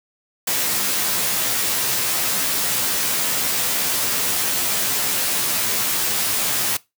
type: noise with comb filter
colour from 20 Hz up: white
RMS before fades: -21 dBFS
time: 0.47-6.77 s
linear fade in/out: 5 ms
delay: 13 ms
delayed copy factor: -0.9
effects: noise-tail reverb RT60 0.2 s tail -20 dB re dry + high-pass 80 Hz 12 dB/octave